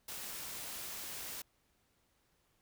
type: noise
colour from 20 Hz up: white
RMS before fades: -44 dBFS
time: 0.08-1.42 s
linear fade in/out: 5 ms
effects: pink hiss -75 dBFS RMS until 2.61 s